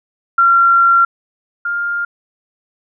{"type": "tone pair in turn", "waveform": "sine", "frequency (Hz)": [1373, 1403.5], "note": ["F6", "F6"], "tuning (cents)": [-30, 8], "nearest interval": "unison", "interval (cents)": 38, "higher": "second", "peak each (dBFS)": [-7, -16], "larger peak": "first", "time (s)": [[0.38, 1.05], [1.65, 2.05]], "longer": "first", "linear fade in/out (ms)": 5, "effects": []}